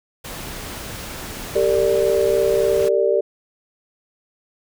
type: noise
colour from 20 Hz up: pink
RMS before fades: -32 dBFS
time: 0.24-2.89 s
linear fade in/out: 10 ms
type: chord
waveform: sine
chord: G minor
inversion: none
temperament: equal with one note detuned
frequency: 392 / 455.5 / 587.3 Hz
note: G4 / Bb4 / D5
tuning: 0 / -40 / 0 cents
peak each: -19 dBFS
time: 1.55-3.21 s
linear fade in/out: 10 ms
effects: none